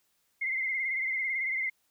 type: tone with vibrato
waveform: sine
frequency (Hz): 2097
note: C7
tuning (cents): +3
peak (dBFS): -28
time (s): 0.41-1.7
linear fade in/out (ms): 10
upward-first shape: sine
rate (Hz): 18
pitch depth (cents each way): 56
effects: white hiss -73 dBFS RMS until 1.9 s